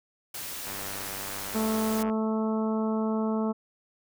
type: noise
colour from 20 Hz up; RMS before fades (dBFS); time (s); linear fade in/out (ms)
white; -37; 0.34-2.03; 5
type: click train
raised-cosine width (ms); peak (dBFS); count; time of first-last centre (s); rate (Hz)
0.5; -24; 141; 0.67-2.099; 98
type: harmonic tone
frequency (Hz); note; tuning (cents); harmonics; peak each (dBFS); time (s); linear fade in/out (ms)
219.3; A3; -6; 1 / 2 / 3 / 4 / 5 / 6; -26 / -32 / -36 / -38 / -40 / -42; 1.54-3.53; 20
effects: none